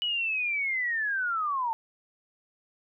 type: linear sweep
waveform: sine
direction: down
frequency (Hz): 2960 to 880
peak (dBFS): -26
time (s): 0.02-1.73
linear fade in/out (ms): 0
effects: none